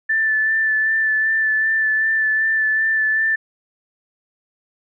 sine tone with vibrato, 1760 Hz, A6, in tune, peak -15 dBFS, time 0.09-3.36 s, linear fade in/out 10 ms, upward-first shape sine, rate 2.6 Hz, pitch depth 18 cents each way, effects none

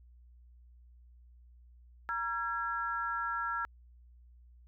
sine tone cluster, 940 / 1360 / 1651 Hz, A#5 / F6 / G#6, +14 / -46 / -11 cents, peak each -39 / -34 / -38 dBFS, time 2.09-3.65 s, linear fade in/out 0 ms, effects added 60 Hz sine -55 dBFS peak until 4.67 s

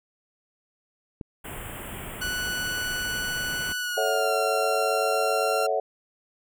click, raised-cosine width 3 ms, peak -22 dBFS, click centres 1.212 s
pink band-stop noise, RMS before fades -37 dBFS, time 1.44-3.73 s, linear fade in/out 10 ms, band 3300 to 7600 Hz, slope 96 dB/octave
sawtooth tone with pitch glide, 1480 to 1372.9 Hz, F#6 to F6, 0 to -30 cents, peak -24 dBFS, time 2.21-5.67 s, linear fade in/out 10 ms, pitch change -130 cents, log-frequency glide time 3.79-4.34 s
sine chord, F# minor seventh, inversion first, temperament equal with one note detuned, 440 / 554.4 / 652.4 / 740 Hz, A4 / C#5 / E5 / F#5, 0 / 0 / -18 / 0 cents, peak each -28 dBFS, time 3.97-5.8 s, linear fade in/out 5 ms
effects none

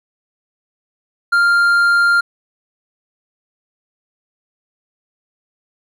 triangle tone with hard clipping, 1396.9 Hz, F6, in tune, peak -11 dBFS, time 1.32-2.21 s, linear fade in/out 10 ms, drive 7 dB, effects none

